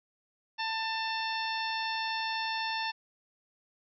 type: harmonic tone with a mistuned harmonic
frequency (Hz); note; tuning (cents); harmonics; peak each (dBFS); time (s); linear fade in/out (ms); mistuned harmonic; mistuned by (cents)
892; A5; +23; 1 / 2 / 3 / 4 / 5 / 6; -34 / -37 / -39 / -40 / -41 / -42; 0.58-2.92; 20; 5; -28
effects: none